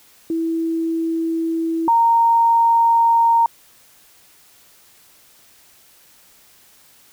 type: tone pair in turn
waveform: sine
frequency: 328 / 925.1 Hz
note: E4 / A#5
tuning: -9 / -13 cents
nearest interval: octave + tritone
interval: 1796 cents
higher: second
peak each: -18 / -11 dBFS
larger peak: second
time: 0.3-1.88 / 1.88-3.46 s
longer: neither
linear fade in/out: 2 ms
effects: white hiss -51 dBFS RMS until 7.12 s